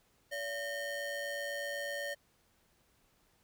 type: ring-modulated tone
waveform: square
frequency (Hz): 627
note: D#5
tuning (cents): +13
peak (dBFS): -34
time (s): 0.31-2.15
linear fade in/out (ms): 20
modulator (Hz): 1200
effects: pink hiss -71 dBFS RMS until 3.43 s